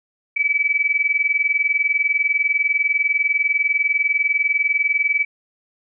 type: tone pair together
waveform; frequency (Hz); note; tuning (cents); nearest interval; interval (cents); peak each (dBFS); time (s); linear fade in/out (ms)
sine; 2284 / 2304; D7 / D7; -49 / -34; unison; 15; -19; 0.36-5.25; 10
effects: none